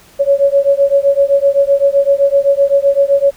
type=beating tone pair; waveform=sine; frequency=554.4 / 562.2 Hz; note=C#5 / C#5; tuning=0 / +24 cents; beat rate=7.8 Hz; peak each=-11 dBFS; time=0.19-3.31 s; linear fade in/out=20 ms; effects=pink hiss -44 dBFS RMS until 3.36 s